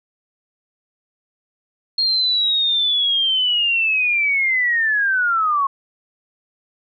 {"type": "linear sweep", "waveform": "sine", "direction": "down", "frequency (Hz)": [4254, 1080], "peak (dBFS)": -15, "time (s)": [1.98, 5.67], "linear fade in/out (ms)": 5, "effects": []}